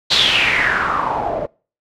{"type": "noise with low-pass filter sweep", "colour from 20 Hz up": "white", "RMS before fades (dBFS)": -17, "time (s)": [0.1, 1.47], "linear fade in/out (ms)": 20, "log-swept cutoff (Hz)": [4100, 550], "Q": 5.3, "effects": ["noise-tail reverb RT60 0.4 s tail -26 dB re dry"]}